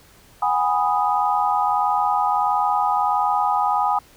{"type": "chord", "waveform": "sine", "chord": "G# minor seventh", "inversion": "third", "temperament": "equal with one note detuned", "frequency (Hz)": [740, 821.5, 987.8, 1244.5], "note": ["F#5", "G#5", "B5", "D#6"], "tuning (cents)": [0, -19, 0, 0], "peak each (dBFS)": [-25, -20, -24, -23], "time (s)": [0.42, 3.99], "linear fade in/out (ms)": 5, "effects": ["pink hiss -51 dBFS RMS until 4.16 s"]}